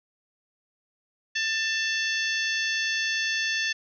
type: harmonic tone with a mistuned harmonic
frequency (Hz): 890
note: A5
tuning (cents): +20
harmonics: 2 / 3 / 4 / 5 / 6 / 7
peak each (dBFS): -27 / -31 / -33 / -35 / -37 / -38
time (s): 1.35-3.73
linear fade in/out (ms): 10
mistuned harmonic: 4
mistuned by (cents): -53
effects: none